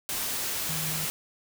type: tone in noise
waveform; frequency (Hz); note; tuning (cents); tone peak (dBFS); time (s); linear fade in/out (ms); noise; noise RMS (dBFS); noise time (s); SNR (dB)
sine; 156.6; D#3; +11; -35; 0.69-1.05; 0; white; -31; 0.09-1.1; -7
effects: none